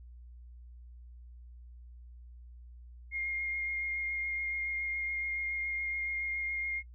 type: tone with vibrato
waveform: sine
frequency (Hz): 2131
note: C7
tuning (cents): +31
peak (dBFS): -32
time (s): 3.11-6.83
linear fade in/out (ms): 50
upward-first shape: sine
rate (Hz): 7.1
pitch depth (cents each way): 11
effects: noise-tail reverb RT60 0.1 s tail -23 dB re dry + added 60 Hz sine -48 dBFS peak until 6.94 s